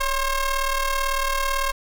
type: ring-modulated tone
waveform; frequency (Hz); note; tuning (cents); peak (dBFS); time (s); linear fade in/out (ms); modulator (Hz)
sawtooth; 540; C#5; -45; -14; 0-1.72; 10; 521
effects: none